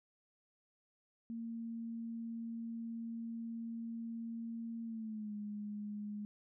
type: tone with pitch glide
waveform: sine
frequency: 229.6 to 208.1 Hz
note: A#3 to G#3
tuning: -26 to +4 cents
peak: -40 dBFS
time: 1.3-6.25 s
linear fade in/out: 0 ms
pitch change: -170 cents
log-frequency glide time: 4.84-5.34 s
effects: none